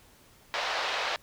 pink band-pass noise, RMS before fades -31 dBFS, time 0.54-1.16 s, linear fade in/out 0 ms, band 570 to 4600 Hz, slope 24 dB/octave, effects pink hiss -58 dBFS RMS until 1.22 s

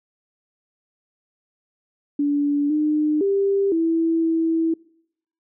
sine tone with pitch steps, 288.4 / 303.2 / 395.6 / 328.5 / 326.5 Hz, D4 / D#4 / G4 / E4 / E4, -31 / -45 / +16 / -6 / -17 cents, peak -17 dBFS, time 2.19-4.74 s, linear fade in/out 5 ms, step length 510 ms, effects noise-tail reverb RT60 0.7 s tail -24 dB re dry

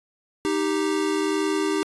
square tone pair together, 311.1 / 392.8 Hz, D#4 / G4, 0 / +4 cents, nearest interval major third, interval 404 cents, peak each -25 dBFS, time 0.45-1.83 s, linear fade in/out 0 ms, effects resampled to 24000 Hz

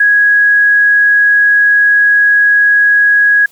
sine tone, 1661.2 Hz, G#6, in tune, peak -5 dBFS, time 0-3.46 s, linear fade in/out 5 ms, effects white hiss -47 dBFS RMS until 3.51 s

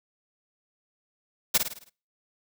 white noise with echo, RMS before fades -20 dBFS, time 1.54-1.58 s, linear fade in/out 10 ms, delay 53 ms, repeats 6, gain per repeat -6 dB, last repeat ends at 1.898 s, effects noise-tail reverb RT60 0.4 s tail -25 dB re dry

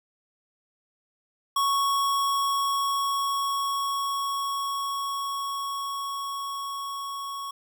square tone with level ramp, 1108.7 Hz, C#6, in tune, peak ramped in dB -22 to -33 dBFS, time 1.56-7.51 s, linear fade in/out 5 ms, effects 10-bit

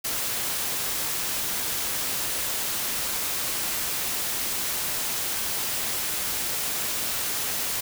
white noise, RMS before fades -28 dBFS, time 0.04-7.81 s, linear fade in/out 10 ms, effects none

